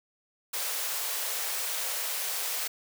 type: high-pass noise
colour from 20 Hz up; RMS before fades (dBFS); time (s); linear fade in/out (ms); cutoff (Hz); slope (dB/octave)
white; -32; 0.53-2.68; 10; 420; 96
effects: none